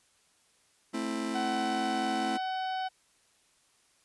40% pulse chord, A minor, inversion none, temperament just, 220 / 264 / 330 Hz, A3 / C4 / E4, 0 / +16 / +2 cents, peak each -35 dBFS, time 0.93-2.38 s, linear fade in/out 20 ms
harmonic tone, 752 Hz, F#5, 28 cents sharp, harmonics 1 / 2 / 3 / 4 / 5 / 6 / 7, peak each -31 / -41 / -51 / -44 / -50 / -52 / -52 dBFS, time 1.34-2.89 s, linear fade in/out 20 ms
effects white hiss -67 dBFS RMS until 4.04 s + resampled to 24000 Hz

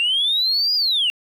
sine linear two-way sweep, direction up then down, 2727 to 4960 to 2727 Hz, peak -15 dBFS, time 0-1.1 s, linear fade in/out 0 ms, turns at 0.75 s, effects tanh soft clip ceiling -13 dBFS + 9-bit

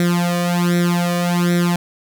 sawtooth tone with flanger, 174.61 Hz, F3, in tune, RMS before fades -17 dBFS, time 0-1.76 s, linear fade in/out 2 ms, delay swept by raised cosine 0.52 to 1.72 ms, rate 1.3 Hz, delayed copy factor +0.95, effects none

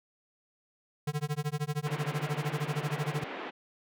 square tone with tremolo, 148.7 Hz, D3, 22 cents sharp, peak -28 dBFS, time 1.07-3.24 s, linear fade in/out 5 ms, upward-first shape sine, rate 13 Hz, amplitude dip 100%
pink band-pass noise, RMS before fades -40 dBFS, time 1.85-3.51 s, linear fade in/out 20 ms, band 260 to 2900 Hz, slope 24 dB/octave
effects none

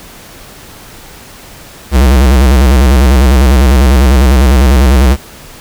square tone with vibrato, 65.41 Hz, C2, in tune, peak -4 dBFS, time 1.91-5.17 s, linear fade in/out 50 ms, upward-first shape square, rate 10 Hz, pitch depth 110 cents each way, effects pink hiss -33 dBFS RMS until 5.6 s

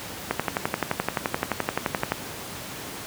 click train, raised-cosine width 0.5 ms, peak -7 dBFS, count 22, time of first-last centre 0.31-2.12 s, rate 11.6 Hz, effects pink hiss -36 dBFS RMS until 3.06 s + high-pass 100 Hz 12 dB/octave

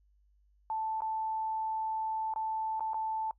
sine tone with dropouts, 880 Hz, A5, in tune, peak -31 dBFS, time 0.7-3.31 s, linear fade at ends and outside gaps 1 ms, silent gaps 1.006-1.019 / 2.338-2.36 / 2.796-2.806 / 2.934-2.943 s, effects noise-tail reverb RT60 0.1 s tail -22 dB re dry + added 50 Hz sine -64 dBFS peak until 3.38 s

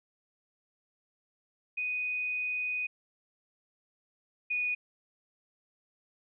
sine tone pair in turn, 2489 / 2469 Hz, D#7 / D#7, 0 / -14 cents, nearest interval unison, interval 14 cents, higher first, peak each -30 / -28 dBFS, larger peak second, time 1.77-2.87 / 4.5-4.75 s, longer first, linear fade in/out 10 ms, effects none

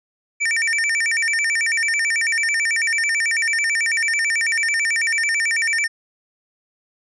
square tone with vibrato, 2055 Hz, C7, 32 cents flat, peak -18 dBFS, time 0.4-5.88 s, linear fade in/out 20 ms, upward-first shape square, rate 9.1 Hz, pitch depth 210 cents each way, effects resampled to 22050 Hz

